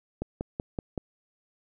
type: click train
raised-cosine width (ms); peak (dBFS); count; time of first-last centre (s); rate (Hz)
2; -17; 5; 0.22-0.978; 5.28
effects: none